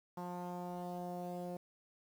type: tone with low-pass filter sweep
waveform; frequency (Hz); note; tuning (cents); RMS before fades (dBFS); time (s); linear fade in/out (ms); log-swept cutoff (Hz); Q
sawtooth; 177.5; F3; +28; -43; 0.17-1.57; 5; 940 to 620; 3.9
effects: 10-bit